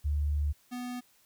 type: tone pair in turn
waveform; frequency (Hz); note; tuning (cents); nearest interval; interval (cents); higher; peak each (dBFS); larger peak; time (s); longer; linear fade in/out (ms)
sine / square; 73.42 / 247; D2 / B3; 0 / 0; octave + major sixth; 2100; second; -26 / -36; first; 0.04-0.53 / 0.71-1.01; first; 20
effects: white hiss -65 dBFS RMS until 1.25 s